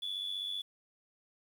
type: tone with amplitude modulation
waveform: triangle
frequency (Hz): 3435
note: A7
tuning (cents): -42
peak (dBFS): -29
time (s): 0.02-0.62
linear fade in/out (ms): 10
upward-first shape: sine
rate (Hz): 95.6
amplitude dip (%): 70
effects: tanh soft clip ceiling -31 dBFS + 10-bit